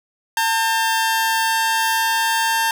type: tone pair together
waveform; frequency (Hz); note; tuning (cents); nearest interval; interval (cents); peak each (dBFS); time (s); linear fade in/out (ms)
sawtooth; 899.9 / 1600; A5 / G6; +39 / +35; minor seventh; 996; -14 / -19; 0.37-2.71; 2
effects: none